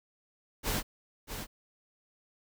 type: noise with echo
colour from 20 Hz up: pink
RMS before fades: -31 dBFS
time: 0.63-0.83 s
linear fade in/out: 50 ms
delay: 640 ms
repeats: 1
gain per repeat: -8 dB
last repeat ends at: 1.47 s
effects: none